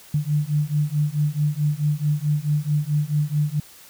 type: beating tone pair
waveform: sine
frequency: 146.5 / 151.1 Hz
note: D3 / D3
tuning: -4 / +50 cents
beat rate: 4.6 Hz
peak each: -22 dBFS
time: 0.14-3.6 s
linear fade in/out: 5 ms
effects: white hiss -47 dBFS RMS until 3.89 s